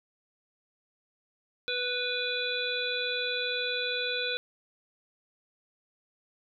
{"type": "harmonic tone", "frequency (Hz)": 493.9, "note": "B4", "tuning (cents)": 0, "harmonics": [1, 3, 5, 7, 8], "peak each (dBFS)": [-35, -35, -35, -35, -35], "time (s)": [1.68, 4.37], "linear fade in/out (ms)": 0, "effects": []}